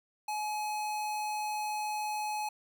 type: tone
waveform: square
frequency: 847 Hz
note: G#5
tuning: 34 cents sharp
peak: -33 dBFS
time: 0.28-2.49 s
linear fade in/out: 5 ms
effects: none